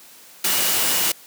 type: tone in noise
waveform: sine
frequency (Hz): 2900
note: F#7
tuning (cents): -35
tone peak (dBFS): -31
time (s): 0.44-1.12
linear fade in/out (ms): 5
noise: white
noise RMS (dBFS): -20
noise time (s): 0.44-1.12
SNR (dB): -14
effects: white hiss -46 dBFS RMS until 1.26 s + high-pass 150 Hz 12 dB/octave